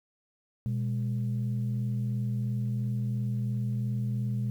sine tone pair together, 121.6 / 204.5 Hz, B2 / G#3, -26 / -26 cents, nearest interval major sixth, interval 900 cents, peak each -27 / -33 dBFS, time 0.66-4.5 s, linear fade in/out 0 ms, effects tanh soft clip ceiling -22 dBFS + 10-bit

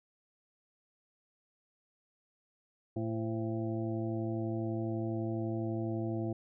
harmonic tone with a mistuned harmonic, 112 Hz, A2, 31 cents sharp, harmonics 1 / 2 / 3 / 5 / 6 / 7, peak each -36 / -39 / -36 / -46 / -44 / -52 dBFS, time 2.96-6.33 s, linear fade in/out 5 ms, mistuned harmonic 5, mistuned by -110 cents, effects none

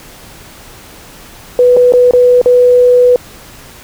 sine tone with dropouts, 493.9 Hz, B4, in tune, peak -3 dBFS, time 1.59-3.16 s, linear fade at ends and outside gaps 1 ms, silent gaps 1.766-1.77 / 1.923-1.936 / 2.11-2.135 / 2.415-2.459 s, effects pink hiss -35 dBFS RMS until 3.83 s

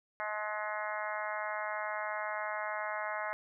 harmonic tone with a mistuned harmonic, 211.5 Hz, G#3, 32 cents sharp, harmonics 3 / 4 / 5 / 6 / 7 / 8 / 9 / 10, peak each -40 / -41 / -42 / -43 / -43 / -44 / -45 / -45 dBFS, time 0.2-3.33 s, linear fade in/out 0 ms, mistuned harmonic 4, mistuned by +15 cents, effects none

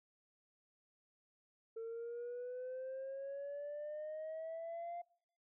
sine exponential sweep, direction up, 450 to 698.5 Hz, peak -40 dBFS, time 1.76-5.02 s, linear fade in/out 10 ms, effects noise-tail reverb RT60 0.7 s tail -26 dB re dry + tanh soft clip ceiling -40 dBFS

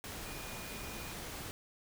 sine tone in noise, 2442 Hz, D#7, 33 cents flat, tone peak -52 dBFS, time 0.26-1.13 s, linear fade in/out 0 ms, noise pink, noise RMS -44 dBFS, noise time 0.04-1.51 s, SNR -11 dB, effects none

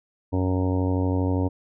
harmonic tone, 92.5 Hz, F#2, in tune, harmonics 1 / 2 / 3 / 4 / 5 / 6 / 7 / 8 / 9 / 10, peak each -23 / -34 / -25 / -35 / -32 / -35 / -40 / -41 / -42 / -37 dBFS, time 0.32-1.49 s, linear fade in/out 20 ms, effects none

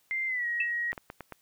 sine tone with pitch glide, 2091 to 1895.4 Hz, C7 to A#6, -2 to +28 cents, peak -28 dBFS, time 0.11-0.92 s, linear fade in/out 0 ms, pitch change -170 cents, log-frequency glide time 0.27-0.46 s
sine tone with exponential decay, 2637 Hz, E7, in tune, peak -23 dBFS, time 0.6-0.72 s, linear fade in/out 5 ms, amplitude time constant 24 ms
clicks, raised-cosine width 0.5 ms, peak -24 dBFS, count 5, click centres 0.93 / 0.978 / 1.101 / 1.207 / 1.323 s
effects white hiss -68 dBFS RMS until 1.41 s

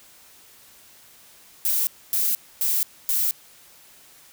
violet noise bursts, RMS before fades -22 dBFS, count 4, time 1.65-3.31 s, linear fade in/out 0 ms, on 220 ms, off 260 ms, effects white hiss -51 dBFS RMS until 4.32 s

